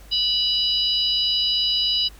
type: harmonic tone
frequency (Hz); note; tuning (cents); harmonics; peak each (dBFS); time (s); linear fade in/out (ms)
983; B5; -8; 3 / 4 / 5; -22 / -23 / -24; 0.11-2.09; 20
effects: added 50 Hz sine -43 dBFS peak until 2.19 s + pink hiss -50 dBFS RMS until 2.19 s